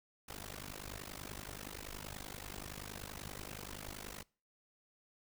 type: noise with amplitude modulation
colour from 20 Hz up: pink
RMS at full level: -43 dBFS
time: 0.28-4.23 s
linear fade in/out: 10 ms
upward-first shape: sine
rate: 50.5 Hz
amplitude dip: 100%
effects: noise-tail reverb RT60 0.4 s tail -25 dB re dry